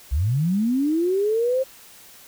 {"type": "linear sweep", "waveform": "sine", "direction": "up", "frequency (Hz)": [58.27, 536], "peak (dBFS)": -18, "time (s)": [0.11, 1.64], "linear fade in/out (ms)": 20, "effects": ["white hiss -47 dBFS RMS until 2.27 s"]}